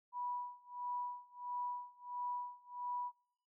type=tone with tremolo; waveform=sine; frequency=980 Hz; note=B5; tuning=14 cents flat; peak=-37 dBFS; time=0.12-3.12 s; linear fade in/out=50 ms; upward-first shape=sine; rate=1.5 Hz; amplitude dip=95%; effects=noise-tail reverb RT60 0.7 s tail -24 dB re dry